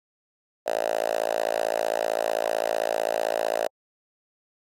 5% pulse tone with high-pass filter, 55.6 Hz, A1, 19 cents sharp, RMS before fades -26 dBFS, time 0.66-3.68 s, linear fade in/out 10 ms, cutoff 610 Hz, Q 4.6, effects AAC 48 kbps

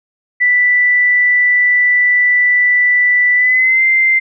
sine tone with pitch glide, 1975.5 to 2085 Hz, B6 to C7, 0 to -7 cents, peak -8 dBFS, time 0.4-4.2 s, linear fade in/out 20 ms, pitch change +93 cents, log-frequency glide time 3.35-3.83 s, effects none

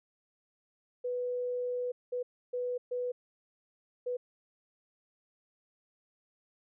sine tone bursts at uneven times, 493.9 Hz, B4, in tune, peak -31 dBFS, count 5, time 1.04-1.92 / 2.12-2.23 / 2.53-2.78 / 2.91-3.12 / 4.06-4.17 s, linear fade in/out 10 ms, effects none

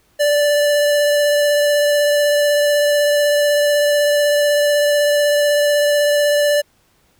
square tone with vibrato, 585 Hz, D5, 7 cents flat, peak -13 dBFS, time 0.19-6.62 s, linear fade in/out 20 ms, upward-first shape triangle, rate 16 Hz, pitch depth 12 cents each way, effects pink hiss -58 dBFS RMS until 7.19 s

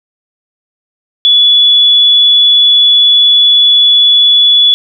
sine tone, 3421 Hz, A7, 49 cents flat, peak -3 dBFS, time 1.25-4.74 s, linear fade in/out 0 ms, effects none

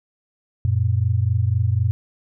sine tone pair together, 92.3 / 116.29 Hz, F#2 / A#2, -4 / -4 cents, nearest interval major third, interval 400 cents, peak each -19 dBFS, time 0.65-1.91 s, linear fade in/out 0 ms, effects none

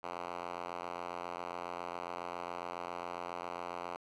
5% pulse tone with band-pass filter, 87.31 Hz, F2, in tune, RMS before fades -42 dBFS, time 0.03-3.97 s, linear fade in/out 10 ms, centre 1100 Hz, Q 0.89, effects none

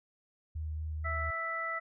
sine tone with vibrato, 77.78 Hz, D#2, in tune, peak -34 dBFS, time 0.55-1.31 s, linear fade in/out 10 ms, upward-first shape sine, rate 4.2 Hz, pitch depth 12 cents each way
harmonic tone, 659.3 Hz, E5, in tune, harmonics 1 / 2 / 3, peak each -42 / -36 / -36 dBFS, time 1.04-1.8 s, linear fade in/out 20 ms
effects none

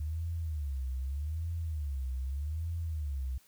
sine tone with vibrato, 73.42 Hz, D2, in tune, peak -32 dBFS, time 0-3.38 s, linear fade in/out 5 ms, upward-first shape sine, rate 0.82 Hz, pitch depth 230 cents each way, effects white hiss -64 dBFS RMS until 3.47 s

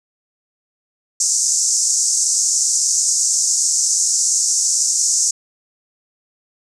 white band-pass noise, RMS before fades -17 dBFS, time 1.2-5.31 s, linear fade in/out 5 ms, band 5700 to 7900 Hz, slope 48 dB/octave, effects none

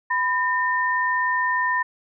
sine tone pair together, 998 / 1816.6 Hz, B5 / A#6, +18 / -45 cents, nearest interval minor seventh, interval 1037 cents, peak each -22 dBFS, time 0.1-1.83 s, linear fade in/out 10 ms, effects none

